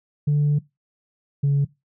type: tone pair in turn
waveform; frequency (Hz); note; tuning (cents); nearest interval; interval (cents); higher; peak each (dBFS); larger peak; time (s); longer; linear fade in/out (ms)
sine; 146.7 / 141.19; D3 / C#3; -2 / +32; minor second; 66; first; -14; neither; 0.27-0.59 / 1.43-1.65; first; 10
effects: noise-tail reverb RT60 0.2 s tail -20 dB re dry + tanh soft clip ceiling -14 dBFS